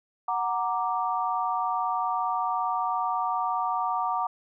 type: chord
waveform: sine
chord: Gb augmented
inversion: none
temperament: equal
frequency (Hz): 740 / 932.3 / 1174.7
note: Gb5 / Bb5 / D6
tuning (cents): 0 / 0 / 0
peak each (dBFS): -29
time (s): 0.28-4.27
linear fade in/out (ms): 5
effects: none